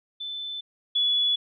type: tone pair in turn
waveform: sine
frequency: 3520 / 3412 Hz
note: A7 / G#7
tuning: 0 / +46 cents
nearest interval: minor second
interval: 54 cents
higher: first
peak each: -31 / -20 dBFS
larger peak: second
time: 0.2-0.61 / 0.95-1.36 s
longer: neither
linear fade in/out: 10 ms
effects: none